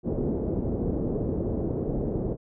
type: low-pass noise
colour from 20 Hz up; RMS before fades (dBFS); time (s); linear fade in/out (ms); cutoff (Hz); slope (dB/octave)
white; -28; 0.03-2.37; 50; 440; 24
effects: none